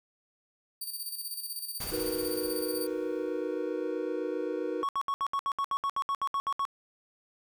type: tone with tremolo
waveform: 5% pulse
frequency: 4623 Hz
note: D8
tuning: 28 cents flat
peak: -27 dBFS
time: 0.81-2.87 s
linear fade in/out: 5 ms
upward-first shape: square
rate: 16 Hz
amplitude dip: 55%
type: noise with exponential decay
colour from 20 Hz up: pink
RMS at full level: -39 dBFS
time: 1.8-4.06 s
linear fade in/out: 5 ms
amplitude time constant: 490 ms
type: chord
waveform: triangle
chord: B major seventh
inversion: first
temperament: equal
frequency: 311.1 / 370 / 466.2 / 493.9 Hz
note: D#4 / F#4 / A#4 / B4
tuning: 0 / 0 / 0 / 0 cents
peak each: -34 dBFS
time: 1.91-4.84 s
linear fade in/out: 20 ms
type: tone bursts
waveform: triangle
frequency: 1108.7 Hz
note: C#6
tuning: in tune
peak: -25 dBFS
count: 15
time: 4.83-6.652 s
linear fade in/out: 0 ms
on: 58 ms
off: 68 ms
effects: none